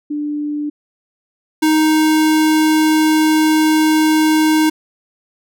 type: tone pair in turn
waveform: sine / square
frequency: 295.7 / 311.8 Hz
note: D4 / D#4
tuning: +12 / +4 cents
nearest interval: minor second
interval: 92 cents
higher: second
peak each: -18 / -11 dBFS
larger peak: second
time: 0.1-0.7 / 1.62-4.7 s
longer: second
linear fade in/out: 10 ms
effects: none